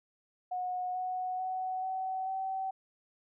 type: tone with pitch steps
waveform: sine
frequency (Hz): 729 / 737.9 / 746.9 / 756 / 765.2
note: F#5 / F#5 / F#5 / F#5 / G5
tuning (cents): -26 / -5 / +16 / +37 / -42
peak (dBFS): -32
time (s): 0.51-2.71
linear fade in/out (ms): 10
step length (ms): 440
effects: none